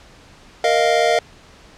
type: chord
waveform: square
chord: Bb suspended fourth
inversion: none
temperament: equal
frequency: 466.2 / 622.3 / 698.5 Hz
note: Bb4 / Eb5 / F5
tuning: 0 / 0 / 0 cents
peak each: -20 / -19 / -18 dBFS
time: 0.64-1.19 s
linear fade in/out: 2 ms
effects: pink hiss -46 dBFS RMS until 1.77 s + low-pass 6000 Hz 12 dB/octave